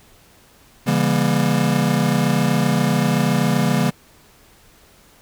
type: chord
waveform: square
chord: C# diminished seventh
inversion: none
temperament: just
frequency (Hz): 138.59 / 166.31 / 199.57 / 239.5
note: C#3 / E3 / G3 / Bb3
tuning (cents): 0 / +16 / +31 / +47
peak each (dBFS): -22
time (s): 0.86-3.91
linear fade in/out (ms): 20
effects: pink hiss -51 dBFS RMS until 5.21 s